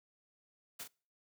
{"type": "noise with echo", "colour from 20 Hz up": "white", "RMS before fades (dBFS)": -44, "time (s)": [0.79, 0.84], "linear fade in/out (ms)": 10, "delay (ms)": 39, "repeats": 1, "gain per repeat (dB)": -7, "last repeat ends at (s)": 0.879, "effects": ["noise-tail reverb RT60 0.4 s tail -25 dB re dry", "high-pass 150 Hz 12 dB/octave"]}